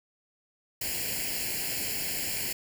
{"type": "noise with comb filter", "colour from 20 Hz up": "white", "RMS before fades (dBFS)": -32, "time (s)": [0.81, 2.53], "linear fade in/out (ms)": 5, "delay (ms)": 0.41, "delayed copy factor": 0.85, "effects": []}